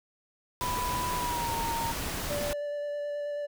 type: noise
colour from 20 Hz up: pink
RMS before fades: -34 dBFS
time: 0.61-2.53 s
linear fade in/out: 0 ms
type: tone with pitch glide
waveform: sine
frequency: 990 to 923.7 Hz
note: B5 to A#5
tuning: +4 to -16 cents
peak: -30 dBFS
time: 0.61-1.92 s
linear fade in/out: 5 ms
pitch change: -120 cents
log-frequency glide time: 1.17-1.53 s
type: tone with vibrato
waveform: triangle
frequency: 583 Hz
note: D5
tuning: 13 cents flat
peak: -29 dBFS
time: 2.29-3.47 s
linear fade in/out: 20 ms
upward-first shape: square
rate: 9.3 Hz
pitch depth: 8 cents each way
effects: none